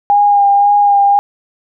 sine tone with vibrato, 811 Hz, G#5, 41 cents flat, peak -6 dBFS, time 0.1-1.19 s, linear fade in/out 0 ms, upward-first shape sine, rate 1.9 Hz, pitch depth 20 cents each way, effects none

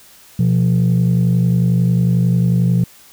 sine tone pair together, 123.47 / 174.61 Hz, B2 / F3, 0 / 0 cents, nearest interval tritone, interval 600 cents, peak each -12 dBFS, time 0.39-2.84 s, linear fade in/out 5 ms, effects tanh soft clip ceiling -8 dBFS + white hiss -45 dBFS RMS until 3.12 s

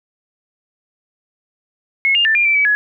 sine tone with pitch steps, 2178 / 2814 / 1774 / 2401 / 2332 / 2284 / 1686 Hz, C#7 / F7 / A6 / D7 / D7 / D7 / G#6, -31 / +12 / +14 / +38 / -13 / -49 / +26 cents, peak -11 dBFS, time 2.05-2.75 s, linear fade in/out 0 ms, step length 100 ms, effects none

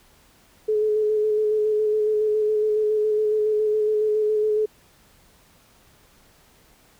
sine tone with vibrato, 427.2 Hz, G#4, 49 cents sharp, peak -18 dBFS, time 0.68-4.66 s, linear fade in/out 10 ms, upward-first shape square, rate 7.2 Hz, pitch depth 16 cents each way, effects pink hiss -56 dBFS RMS until 6.99 s

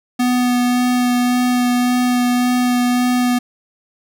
square tone with vibrato, 246.9 Hz, B3, in tune, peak -14 dBFS, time 0.19-3.39 s, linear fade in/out 10 ms, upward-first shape sine, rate 1.8 Hz, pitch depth 10 cents each way, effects none

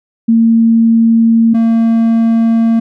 sine / triangle tone pair in turn, 227.9 / 227.9 Hz, A#3 / A#3, -39 / -39 cents, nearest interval unison, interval 0 cents, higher neither, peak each -5 dBFS, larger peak neither, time 0.28-1.54 / 1.54-2.8 s, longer neither, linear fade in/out 10 ms, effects none

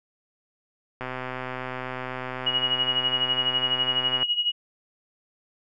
click train, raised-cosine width 0.5 ms, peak -17 dBFS, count 413, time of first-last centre 1.01-4.229 s, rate 128 Hz
sine tone with tremolo, 2900 Hz, F#7, 35 cents flat, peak -19 dBFS, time 2.46-4.52 s, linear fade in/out 10 ms, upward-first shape sine, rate 12 Hz, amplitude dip 75%
effects none

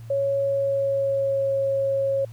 sine tone with pitch glide, 554 to 546.4 Hz, C#5 to C#5, -1 to -25 cents, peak -20 dBFS, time 0.1-2.25 s, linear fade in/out 5 ms, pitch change -24 cents, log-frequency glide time 0.42-1.53 s, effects added 114 Hz sine -37 dBFS peak until 2.32 s + pink hiss -56 dBFS RMS until 2.32 s

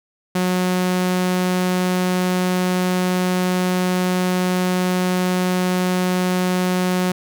sawtooth tone, 182.3 Hz, F#3, 25 cents flat, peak -13 dBFS, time 0.35-7.12 s, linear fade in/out 5 ms, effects none

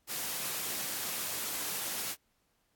white high-pass noise, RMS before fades -36 dBFS, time 0.07-2.16 s, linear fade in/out 50 ms, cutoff 110 Hz, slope 12 dB/octave, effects pink hiss -75 dBFS RMS until 2.75 s + AAC 64 kbps

